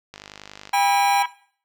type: click train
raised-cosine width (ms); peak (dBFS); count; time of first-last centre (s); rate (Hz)
0.2; -20; 29; 0.14-0.693; 50.6
type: harmonic tone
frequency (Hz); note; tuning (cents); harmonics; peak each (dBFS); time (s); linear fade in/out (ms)
325.1; E4; -24; 3 / 4 / 5 / 6 / 7 / 8 / 9 / 10; -24 / -38 / -31 / -38 / -31 / -42 / -42 / -36; 0.73-1.26; 5
type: tone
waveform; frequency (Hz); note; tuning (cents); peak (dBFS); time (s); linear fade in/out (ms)
square; 802; G5; +39; -19; 0.73-1.23; 10
effects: noise-tail reverb RT60 0.5 s tail -17 dB re dry